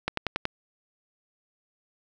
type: click train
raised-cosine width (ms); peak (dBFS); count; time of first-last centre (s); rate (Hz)
0.3; -10; 5; 0.08-0.454; 10.7
effects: none